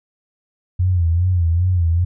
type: tone with vibrato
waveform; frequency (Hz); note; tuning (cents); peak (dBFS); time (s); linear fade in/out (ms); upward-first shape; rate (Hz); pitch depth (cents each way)
sine; 87.31; F2; 0; -13; 0.79-2.05; 10; sine; 2.5; 100
effects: none